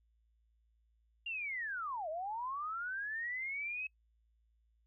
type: linear two-way sweep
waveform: sine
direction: down then up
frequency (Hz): 2823 to 605 to 2581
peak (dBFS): -37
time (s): 1.26-3.87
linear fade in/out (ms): 5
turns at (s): 2.09
effects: noise-tail reverb RT60 0.1 s tail -25 dB re dry + added 56 Hz sine -70 dBFS peak until 4.86 s